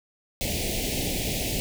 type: band-stop noise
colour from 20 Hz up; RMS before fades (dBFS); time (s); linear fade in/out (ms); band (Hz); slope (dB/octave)
pink; -28; 0.41-1.6; 0; 730 to 2100; 48
effects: none